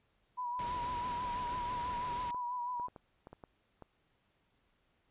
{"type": "tone with vibrato", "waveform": "sine", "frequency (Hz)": 979, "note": "B5", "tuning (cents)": -15, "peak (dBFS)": -35, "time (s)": [0.37, 2.88], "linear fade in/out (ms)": 20, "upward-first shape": "sine", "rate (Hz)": 6.1, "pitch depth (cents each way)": 40}
{"type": "noise", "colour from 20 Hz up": "pink", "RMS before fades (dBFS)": -45, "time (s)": [0.59, 2.31], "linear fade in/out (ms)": 2}
{"type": "clicks", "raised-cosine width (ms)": 1, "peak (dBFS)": -35, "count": 8, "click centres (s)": [2.346, 2.798, 2.884, 2.962, 3.271, 3.33, 3.438, 3.823]}
{"effects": ["pink hiss -75 dBFS RMS until 5.1 s", "resampled to 8000 Hz"]}